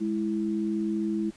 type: tone pair together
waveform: sine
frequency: 208.9 / 329.6 Hz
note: G#3 / E4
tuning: +10 / 0 cents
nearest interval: minor sixth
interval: 790 cents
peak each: -28 dBFS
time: 0-1.31 s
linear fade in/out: 20 ms
effects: pink hiss -55 dBFS RMS until 1.36 s + resampled to 22050 Hz